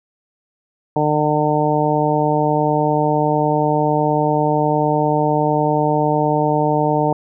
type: harmonic tone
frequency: 150.7 Hz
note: D3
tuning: 45 cents sharp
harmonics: 1 / 2 / 3 / 4 / 5 / 6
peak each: -21 / -21 / -21 / -21 / -21 / -21 dBFS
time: 0.96-7.13 s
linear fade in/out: 2 ms
effects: none